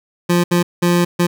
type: tone bursts at uneven times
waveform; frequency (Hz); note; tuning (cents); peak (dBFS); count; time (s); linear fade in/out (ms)
25% pulse; 174.61; F3; 0; -8; 4; 0.29-0.44 / 0.51-0.63 / 0.82-1.05 / 1.19-1.27; 10
effects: none